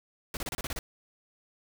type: noise bursts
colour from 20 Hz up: pink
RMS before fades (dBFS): -35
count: 8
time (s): 0.34-0.79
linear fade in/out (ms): 2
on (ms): 30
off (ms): 30
effects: none